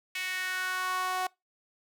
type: tone with high-pass filter sweep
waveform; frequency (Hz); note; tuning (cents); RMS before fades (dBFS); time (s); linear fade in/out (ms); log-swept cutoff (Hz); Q
sawtooth; 370; F#4; 0; -32; 0.15-1.27; 5; 2300 to 820; 3.3
effects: noise-tail reverb RT60 0.2 s tail -24 dB re dry